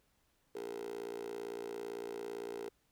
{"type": "tone with high-pass filter", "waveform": "10% pulse", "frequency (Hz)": 57.8, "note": "A#1", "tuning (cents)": -14, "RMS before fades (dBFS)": -43, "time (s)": [0.55, 2.69], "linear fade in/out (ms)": 5, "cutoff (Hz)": 430, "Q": 9.2, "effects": ["pink hiss -75 dBFS RMS until 2.91 s"]}